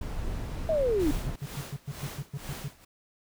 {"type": "noise", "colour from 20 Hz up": "brown", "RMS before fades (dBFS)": -33, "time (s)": [0.01, 1.36], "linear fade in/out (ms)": 5}
{"type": "linear sweep", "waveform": "sine", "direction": "down", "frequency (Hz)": [659.3, 277.2], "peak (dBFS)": -23, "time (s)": [0.69, 1.11], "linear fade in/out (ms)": 2}
{"type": "noise with tremolo", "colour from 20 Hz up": "pink", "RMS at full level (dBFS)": -40, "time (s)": [0.99, 2.85], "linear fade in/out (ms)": 10, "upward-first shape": "sine", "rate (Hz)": 2.1, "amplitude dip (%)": 90}
{"type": "tone bursts", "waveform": "triangle", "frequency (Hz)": 140.3, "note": "C#3", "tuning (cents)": 21, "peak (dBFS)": -29, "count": 11, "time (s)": [1.11, 2.683], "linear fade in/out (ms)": 5, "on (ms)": 43, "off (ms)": 110}
{"effects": []}